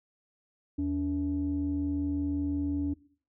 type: tone pair together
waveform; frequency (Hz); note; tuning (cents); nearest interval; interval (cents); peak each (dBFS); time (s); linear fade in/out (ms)
sine; 80.07 / 285.7; E2 / D4; -50 / -48; octave + minor seventh; 2202; -33 / -27; 0.78-2.94; 10
effects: noise-tail reverb RT60 0.5 s tail -20 dB re dry + tanh soft clip ceiling -22 dBFS